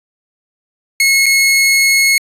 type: tone with dropouts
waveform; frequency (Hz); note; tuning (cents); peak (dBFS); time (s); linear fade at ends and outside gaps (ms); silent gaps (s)
sawtooth; 2176; C#7; -33; -5; 1-2.18; 2; 1.259-1.263
effects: resampled to 32000 Hz